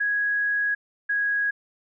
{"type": "tone pair in turn", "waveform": "sine", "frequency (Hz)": [1661.2, 1655], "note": ["G#6", "G#6"], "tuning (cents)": [0, -6], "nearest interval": "unison", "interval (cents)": 6, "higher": "first", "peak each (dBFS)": -21, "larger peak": "neither", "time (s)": [[0, 0.75], [1.09, 1.51]], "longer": "first", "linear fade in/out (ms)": 10, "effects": []}